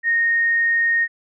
sine tone, 1854 Hz, A#6, 10 cents flat, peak -15 dBFS, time 0.03-1.08 s, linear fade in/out 50 ms, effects none

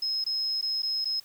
sine tone with dropouts, 5140 Hz, E8, 45 cents flat, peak -26 dBFS, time 0.02-1.2 s, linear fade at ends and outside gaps 5 ms, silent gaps 0.242-0.263 / 0.613-0.625 / 0.822-0.83 / 1.046-1.054 s, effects white hiss -56 dBFS RMS until 1.24 s

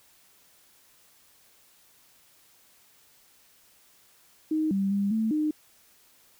sine tone with pitch steps, 312.1 / 195.7 / 200.1 / 221 / 305.3 Hz, D#4 / G3 / G3 / A3 / D#4, +5 / -3 / +36 / +8 / -33 cents, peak -23 dBFS, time 4.51-5.51 s, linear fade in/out 5 ms, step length 200 ms, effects white hiss -60 dBFS RMS until 6.39 s

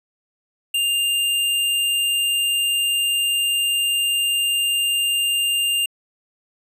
sine tone with sample-and-hold, 2800 Hz, F7, 4 cents sharp, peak -17 dBFS, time 0.74-5.86 s, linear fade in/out 5 ms, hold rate 11025 Hz, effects resampled to 32000 Hz

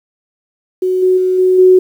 sine tone with level steps, 370 Hz, F#4, in tune, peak -11 / -7 / -10 / -7 / -3 dBFS, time 0.82-1.79 s, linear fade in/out 5 ms, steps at 1.02 / 1.17 / 1.38 / 1.58 s, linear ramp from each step 10 ms, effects 7-bit

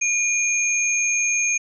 sine tone pair together, 2422 / 6459 Hz, D#7 / G#8, -47 / -49 cents, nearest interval octave + perfect fourth, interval 1698 cents, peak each -21 dBFS, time 0.01-1.58 s, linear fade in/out 10 ms, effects none

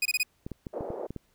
sawtooth tone bursts, 2489 Hz, D#7, in tune, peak -20 dBFS, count 4, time 0.02-0.232 s, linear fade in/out 5 ms, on 35 ms, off 24 ms
clicks, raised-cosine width 3 ms, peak -23 dBFS, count 7, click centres 0.465 / 0.517 / 0.668 / 0.808 / 0.904 / 1.106 / 1.163 s
white band-pass noise, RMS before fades -36 dBFS, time 0.73-1.07 s, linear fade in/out 10 ms, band 360 to 610 Hz, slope 24 dB/octave
effects pink hiss -69 dBFS RMS until 1.34 s

